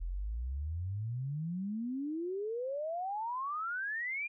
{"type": "exponential sweep", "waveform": "sine", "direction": "up", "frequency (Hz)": [40.57, 2444], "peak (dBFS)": -34, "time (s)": [0, 4.28], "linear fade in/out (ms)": 20, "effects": []}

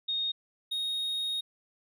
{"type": "tone pair in turn", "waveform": ["sine", "triangle"], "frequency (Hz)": [3713, 3733], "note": ["A#7", "A#7"], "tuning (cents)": [-8, 2], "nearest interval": "unison", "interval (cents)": 10, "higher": "second", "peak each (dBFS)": -28, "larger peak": "neither", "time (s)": [[0.08, 0.32], [0.71, 1.41]], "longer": "second", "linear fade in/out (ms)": 10, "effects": []}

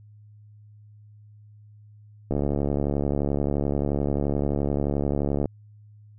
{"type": "click train", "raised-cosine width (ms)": 2, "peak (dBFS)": -12, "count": 226, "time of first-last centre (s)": [2.31, 5.457], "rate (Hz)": 71.5, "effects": ["added 105 Hz sine -47 dBFS peak until 6.18 s"]}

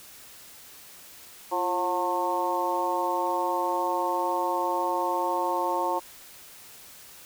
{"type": "harmonic tone with a mistuned harmonic", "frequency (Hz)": 180.2, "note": "F#3", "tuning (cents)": -45, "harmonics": [2, 3, 4, 5, 6], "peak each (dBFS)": [-32, -32, -33, -27, -32], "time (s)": [1.51, 6], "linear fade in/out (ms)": 20, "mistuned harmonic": 2, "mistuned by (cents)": -67, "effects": ["white hiss -48 dBFS RMS until 7.25 s"]}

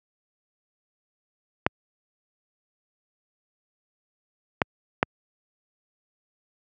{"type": "clicks", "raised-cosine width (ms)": 0.5, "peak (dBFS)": -3, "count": 3, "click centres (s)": [1.665, 4.618, 5.029], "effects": ["high-pass 80 Hz 12 dB/octave"]}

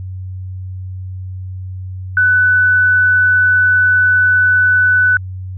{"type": "tone", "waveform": "sine", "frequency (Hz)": 1495, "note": "F#6", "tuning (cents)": 17, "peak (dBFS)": -8, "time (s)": [2.17, 5.17], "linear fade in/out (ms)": 2, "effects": ["added 93 Hz sine -23 dBFS peak until 5.57 s"]}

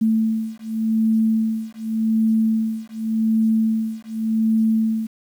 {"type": "beating tone pair", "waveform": "sine", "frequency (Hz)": [221.2, 222.07], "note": ["A3", "A3"], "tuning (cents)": [9, 16], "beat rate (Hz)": 0.87, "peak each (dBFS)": -20, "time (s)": [0.01, 5.07], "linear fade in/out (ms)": 10, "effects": ["8-bit"]}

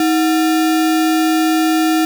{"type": "tone with sample-and-hold", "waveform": "sine", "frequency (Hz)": 317.7, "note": "D#4", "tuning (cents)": 36, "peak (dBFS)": -11, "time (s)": [0, 2.05], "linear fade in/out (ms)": 2, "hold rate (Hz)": 1050, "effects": []}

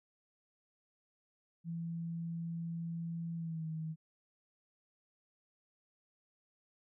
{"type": "tone with pitch glide", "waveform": "sine", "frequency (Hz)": [167.2, 159.01], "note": ["E3", "D#3"], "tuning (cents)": [25, 38], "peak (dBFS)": -37, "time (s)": [1.64, 3.96], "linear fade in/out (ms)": 50, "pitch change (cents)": -87, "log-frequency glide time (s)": [3.36, 3.67], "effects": []}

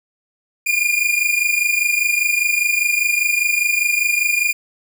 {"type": "tone pair together", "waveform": "45% pulse", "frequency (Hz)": [2406, 2431], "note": ["D7", "D#7"], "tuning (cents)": [41, -41], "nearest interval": "unison", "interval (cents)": 18, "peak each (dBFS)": -18, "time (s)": [0.66, 4.53], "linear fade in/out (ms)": 10, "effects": []}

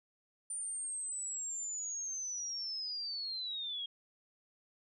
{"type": "linear sweep", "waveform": "sine", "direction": "down", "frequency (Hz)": [9170, 3244], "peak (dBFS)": -37, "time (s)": [0.5, 3.86], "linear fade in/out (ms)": 5, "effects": []}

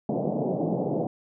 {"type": "band-pass noise", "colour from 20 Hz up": "pink", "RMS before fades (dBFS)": -27, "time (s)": [0.09, 1.07], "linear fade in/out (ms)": 2, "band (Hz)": [140, 740], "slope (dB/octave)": 48, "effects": []}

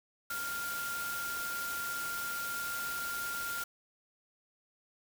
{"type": "tone in noise", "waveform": "sine", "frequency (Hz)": 1396.9, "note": "F6", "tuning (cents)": 0, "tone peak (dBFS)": -36, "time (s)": [0.3, 3.64], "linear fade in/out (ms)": 5, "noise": "white", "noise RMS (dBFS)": -41, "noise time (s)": [0.3, 3.64], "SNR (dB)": 2, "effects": []}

